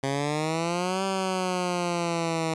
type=exponential two-way sweep; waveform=10% pulse; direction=up then down; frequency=134.7 to 193.8 to 160.2 Hz; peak=-17 dBFS; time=0.03-2.54 s; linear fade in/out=5 ms; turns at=1.04 s; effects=resampled to 22050 Hz